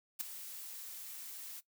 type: noise with ADSR envelope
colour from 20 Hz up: blue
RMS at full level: -34 dBFS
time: 0.19-1.61 s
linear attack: 19 ms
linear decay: 5 ms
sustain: -13 dB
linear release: 24 ms
effects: noise-tail reverb RT60 0.1 s tail -17 dB re dry